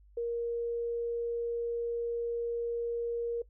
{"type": "tone", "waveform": "sine", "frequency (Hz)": 469.9, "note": "A#4", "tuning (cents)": 14, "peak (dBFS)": -30, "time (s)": [0.17, 3.42], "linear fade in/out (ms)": 5, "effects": ["noise-tail reverb RT60 0.1 s tail -20 dB re dry", "added 50 Hz sine -56 dBFS peak until 3.49 s"]}